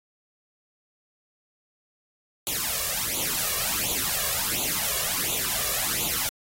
white noise with flanger, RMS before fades -27 dBFS, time 2.47-6.29 s, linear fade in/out 0 ms, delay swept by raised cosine 0.28 to 1.78 ms, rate 1.4 Hz, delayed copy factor +0.85, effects AAC 48 kbps

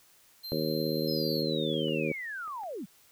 square tone, 4144 Hz, C8, 17 cents flat, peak -38 dBFS, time 0.43-1.43 s, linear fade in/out 20 ms
harmonic tone, 77.78 Hz, D#2, in tune, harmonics 2 / 3 / 4 / 5 / 6 / 7, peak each -35 / -35 / -35 / -35 / -35 / -35 dBFS, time 0.52-2.12 s, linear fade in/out 0 ms
sine linear sweep, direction down, 5240 to 151.9 Hz, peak -35 dBFS, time 1.07-2.86 s, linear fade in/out 20 ms
clicks, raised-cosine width 0.5 ms, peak -46 / -39 / -39 / -40 dBFS, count 4, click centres 1.736 / 1.884 / 2.478 / 2.635 s
effects white hiss -61 dBFS RMS until 3.11 s

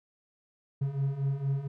triangle beating tone pair, 135.1 / 139.4 Hz, C#3 / C#3, -44 / +10 cents, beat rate 4.3 Hz, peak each -31 / -27 dBFS, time 0.81-1.68 s, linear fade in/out 10 ms, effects none

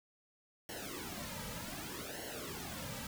pink noise with flanger, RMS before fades -44 dBFS, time 0.69-3.07 s, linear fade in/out 2 ms, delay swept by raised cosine 0.82 to 2.82 ms, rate 0.65 Hz, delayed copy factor -0.9, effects none

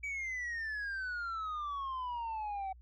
sine exponential sweep, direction down, 2301 to 754 Hz, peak -33 dBFS, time 0.03-2.73 s, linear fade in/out 10 ms, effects tanh soft clip ceiling -35 dBFS + added 60 Hz sine -53 dBFS peak until 2.81 s

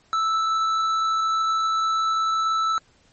sine tone with tanh clipping, 1317 Hz, E6, 2 cents flat, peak -21 dBFS, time 0.13-2.78 s, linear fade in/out 0 ms, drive 9 dB, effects pink hiss -59 dBFS RMS until 3.12 s + MP3 32 kbps

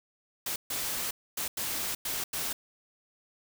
white noise bursts at uneven times, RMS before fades -33 dBFS, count 6, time 0.46-0.56 / 0.7-1.11 / 1.37-1.48 / 1.57-1.95 / 2.05-2.24 / 2.33-2.53 s, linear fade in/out 5 ms, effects none

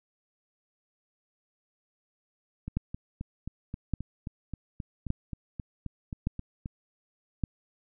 two click trains, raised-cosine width 5 ms, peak -15 / -23 dBFS, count 5 / 16, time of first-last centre 2.77-7.437 / 2.68-6.659 s, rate 0.857 / 3.77 Hz, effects none

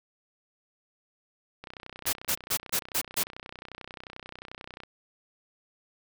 click train, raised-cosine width 0.3 ms, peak -25 dBFS, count 101, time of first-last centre 1.64-4.835 s, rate 31.3 Hz
white noise bursts, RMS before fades -27 dBFS, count 6, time 2.06-3.236 s, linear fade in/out 10 ms, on 71 ms, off 150 ms
effects none

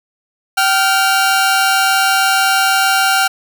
sawtooth tone pair together, 771.6 / 1396.9 Hz, G5 / F6, -28 / 0 cents, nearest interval minor seventh, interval 1028 cents, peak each -10 dBFS, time 0.57-3.28 s, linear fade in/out 10 ms, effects none

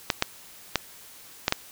clicks, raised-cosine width 0.2 ms, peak -3 dBFS, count 5, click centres 0.102 / 0.224 / 0.757 / 1.481 / 1.524 s, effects white hiss -48 dBFS RMS until 1.71 s

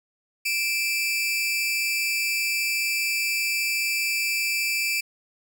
sawtooth tone pair together, 2357 / 2610 Hz, D7 / E7, +6 / -18 cents, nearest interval major second, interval 176 cents, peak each -21 / -25 dBFS, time 0.45-5.01 s, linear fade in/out 10 ms, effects none

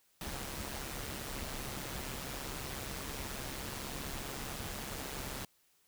pink noise with amplitude modulation, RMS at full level -39 dBFS, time 0.21-5.45 s, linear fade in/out 2 ms, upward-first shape sine, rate 137 Hz, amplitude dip 55%, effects white hiss -71 dBFS RMS until 5.87 s

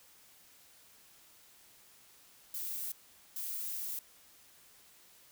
violet noise bursts at uneven times, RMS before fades -39 dBFS, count 2, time 2.54-2.92 / 3.36-3.99 s, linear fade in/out 2 ms, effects white hiss -61 dBFS RMS until 5.31 s

